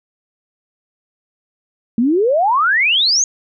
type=exponential sweep; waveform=sine; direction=up; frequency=220 to 6720 Hz; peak=-11 dBFS; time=1.98-3.24 s; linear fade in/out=2 ms; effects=none